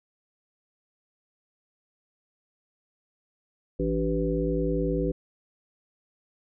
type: harmonic tone with a mistuned harmonic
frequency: 55 Hz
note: A1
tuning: in tune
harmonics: 1 / 3 / 5 / 7 / 9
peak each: -30 / -30 / -30 / -30 / -30 dBFS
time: 3.79-5.12 s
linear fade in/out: 10 ms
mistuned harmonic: 5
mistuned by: +72 cents
effects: none